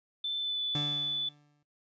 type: tone with pitch glide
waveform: sine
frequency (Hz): 3530 to 3479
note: A7 to A7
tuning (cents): +5 to -20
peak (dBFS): -30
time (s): 0.24-1.29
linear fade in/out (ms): 5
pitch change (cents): -25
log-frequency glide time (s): 0.39-0.61
type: tone with exponential decay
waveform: 30% pulse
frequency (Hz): 146.83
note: D3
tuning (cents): 0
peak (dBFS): -28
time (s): 0.75-1.63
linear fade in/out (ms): 2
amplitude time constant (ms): 190
effects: noise-tail reverb RT60 0.2 s tail -21 dB re dry + resampled to 16000 Hz